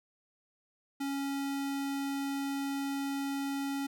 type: tone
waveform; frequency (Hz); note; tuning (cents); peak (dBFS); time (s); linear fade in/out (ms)
square; 277.2; C#4; 0; -33; 1-3.87; 10
effects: none